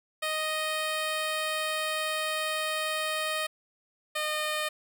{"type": "tone pair in turn", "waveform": "10% pulse", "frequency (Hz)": [622.3, 611.6], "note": ["D#5", "D#5"], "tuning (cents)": [0, -30], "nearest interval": "unison", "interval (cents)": 30, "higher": "first", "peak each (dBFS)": [-20, -20], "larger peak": "neither", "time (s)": [[0.22, 3.47], [4.15, 4.69]], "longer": "first", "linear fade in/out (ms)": 10, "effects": []}